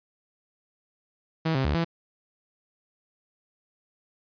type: tone with pitch steps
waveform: sawtooth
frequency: 161.3 / 133 / 73.1 / 167 Hz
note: E3 / C3 / D2 / E3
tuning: -37 / +29 / -7 / +23 cents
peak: -19 dBFS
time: 1.45-1.846 s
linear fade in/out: 10 ms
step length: 99 ms
effects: resampled to 11025 Hz